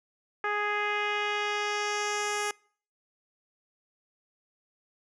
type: tone with low-pass filter sweep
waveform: 10% pulse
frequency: 415.3 Hz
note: G#4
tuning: in tune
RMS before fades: -30 dBFS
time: 0.44-2.51 s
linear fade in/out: 2 ms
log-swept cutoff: 1700 to 9200 Hz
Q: 1.6
effects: noise-tail reverb RT60 0.5 s tail -26 dB re dry